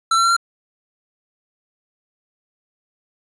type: tone with pitch steps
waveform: square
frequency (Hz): 1337 / 1350.2 / 1363.5 / 1377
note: E6 / E6 / F6 / F6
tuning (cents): +24 / +41 / -42 / -25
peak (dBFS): -14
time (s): 0.11-0.366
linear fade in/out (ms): 5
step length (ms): 64
effects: resampled to 22050 Hz